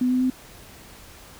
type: tone with pitch steps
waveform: sine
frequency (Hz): 250.7 / 253.6 / 256.6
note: B3 / B3 / C4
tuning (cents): +26 / +46 / -34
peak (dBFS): -18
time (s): 0.01-0.301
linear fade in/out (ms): 5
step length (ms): 97
effects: pink hiss -46 dBFS RMS until 1.39 s